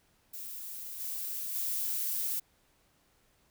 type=noise with level steps; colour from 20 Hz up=violet; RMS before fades=-42 / -37 / -33 dBFS; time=0.33-2.4 s; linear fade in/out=10 ms; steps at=0.99 / 1.54 s; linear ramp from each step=20 ms; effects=pink hiss -69 dBFS RMS until 3.5 s